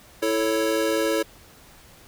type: chord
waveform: square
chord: A major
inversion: second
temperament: equal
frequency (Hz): 329.6 / 440 / 554.4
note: E4 / A4 / C#5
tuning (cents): 0 / 0 / 0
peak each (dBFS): -26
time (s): 0.22-1.23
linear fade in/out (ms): 10
effects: pink hiss -50 dBFS RMS until 2.07 s